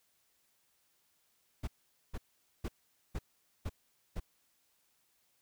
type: noise bursts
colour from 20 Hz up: brown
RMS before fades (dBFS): -36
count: 6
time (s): 1.63-4.2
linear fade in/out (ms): 10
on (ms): 45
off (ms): 460
effects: white hiss -74 dBFS RMS until 5.41 s